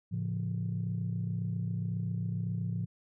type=chord; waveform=sine; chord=A augmented; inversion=none; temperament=just; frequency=110 / 137.5 / 171.88 Hz; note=A2 / C#3 / E#3; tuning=0 / -14 / -27 cents; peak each=-33 / -38 / -34 dBFS; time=0.11-2.86 s; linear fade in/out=20 ms; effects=tanh soft clip ceiling -24 dBFS